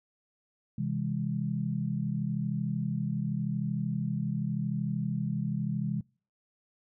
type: chord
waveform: sine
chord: C augmented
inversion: none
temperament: just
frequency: 130.81 / 163.52 / 204.4 Hz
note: C3 / E3 / G#3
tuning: 0 / -14 / -27 cents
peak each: -33 dBFS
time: 0.78-6.01 s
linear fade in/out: 5 ms
effects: noise-tail reverb RT60 0.4 s tail -26 dB re dry